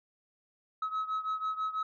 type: beating tone pair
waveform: sine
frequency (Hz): 1281 / 1287.1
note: E6 / E6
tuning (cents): -50 / -42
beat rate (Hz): 6.1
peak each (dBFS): -31 / -34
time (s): 0.82-1.83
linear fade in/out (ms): 5
effects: tanh soft clip ceiling -28 dBFS